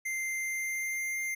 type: tone with pitch glide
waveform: square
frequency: 2089 to 2101 Hz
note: C7 to C7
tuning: -3 to +7 cents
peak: -32 dBFS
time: 0.05-1.35 s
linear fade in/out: 10 ms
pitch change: +10 cents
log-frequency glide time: 0.38-1.13 s
effects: none